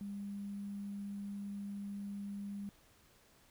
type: tone with sample-and-hold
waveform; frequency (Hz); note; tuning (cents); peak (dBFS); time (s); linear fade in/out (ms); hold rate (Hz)
sine; 201.1; G3; +44; -40; 0.01-2.69; 0; 11025
effects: pink hiss -66 dBFS RMS until 3.5 s